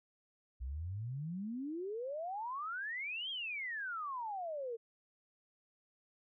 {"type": "exponential two-way sweep", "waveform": "sine", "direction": "up then down", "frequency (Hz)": [59.3, 3286, 444.9], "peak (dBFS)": -38, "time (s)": [0.6, 4.77], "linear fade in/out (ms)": 20, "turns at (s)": 3.3, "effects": []}